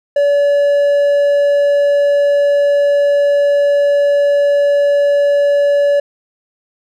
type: tone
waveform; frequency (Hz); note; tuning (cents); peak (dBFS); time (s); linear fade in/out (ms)
triangle; 572; D5; -46; -7; 0.16-6; 5
effects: none